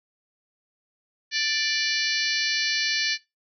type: harmonic tone with a mistuned harmonic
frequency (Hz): 587.3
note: D5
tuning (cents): 0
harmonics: 3 / 4 / 5 / 6 / 7 / 8 / 9 / 10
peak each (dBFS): -29 / -31 / -33 / -35 / -31 / -30 / -33 / -35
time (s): 1.31-3.18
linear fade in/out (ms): 50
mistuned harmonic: 8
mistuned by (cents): -54
effects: noise-tail reverb RT60 0.2 s tail -18 dB re dry